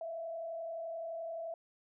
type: tone with frequency modulation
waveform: sine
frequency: 663 Hz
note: E5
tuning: 10 cents sharp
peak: -38 dBFS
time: 0.01-1.54 s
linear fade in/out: 2 ms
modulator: 31.6 Hz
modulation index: 0.56
effects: none